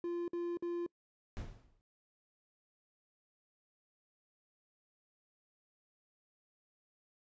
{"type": "tone bursts", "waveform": "triangle", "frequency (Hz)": 345.8, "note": "F4", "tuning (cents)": -17, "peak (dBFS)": -33, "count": 3, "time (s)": [0.04, 0.864], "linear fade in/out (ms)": 2, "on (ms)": 240, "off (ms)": 52}
{"type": "noise with exponential decay", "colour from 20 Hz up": "brown", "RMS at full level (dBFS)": -38, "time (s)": [1.37, 1.81], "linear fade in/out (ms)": 0, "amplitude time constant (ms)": 94}
{"effects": ["noise-tail reverb RT60 0.1 s tail -26 dB re dry", "resampled to 16000 Hz"]}